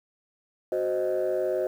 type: chord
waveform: sine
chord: C diminished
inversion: second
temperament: equal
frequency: 370 / 523.3 / 622.3 Hz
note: Gb4 / C5 / Eb5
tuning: 0 / 0 / 0 cents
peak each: -27 dBFS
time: 0.72-1.67 s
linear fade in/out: 2 ms
effects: tanh soft clip ceiling -19 dBFS + 9-bit